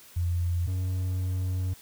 sine / triangle tone pair in turn, 87 / 92.17 Hz, F2 / F#2, -6 / -6 cents, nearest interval minor second, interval 100 cents, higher second, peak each -24 dBFS, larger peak neither, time 0.16-0.67 / 0.67-1.74 s, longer second, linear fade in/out 10 ms, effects white hiss -52 dBFS RMS until 1.81 s

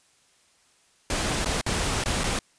pink noise with dropouts, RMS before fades -26 dBFS, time 1.1-2.39 s, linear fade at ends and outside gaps 2 ms, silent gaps 1.447-1.458 / 1.613-1.663 / 2.039-2.058 / 2.236-2.24 s, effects white hiss -62 dBFS RMS until 2.58 s + resampled to 22050 Hz

